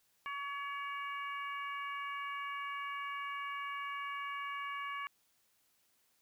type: harmonic tone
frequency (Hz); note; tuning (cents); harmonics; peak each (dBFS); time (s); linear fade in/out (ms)
565; C#5; +33; 2 / 3 / 4 / 5; -40 / -46 / -45 / -51; 0.26-5.07; 0
effects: white hiss -74 dBFS RMS until 6.21 s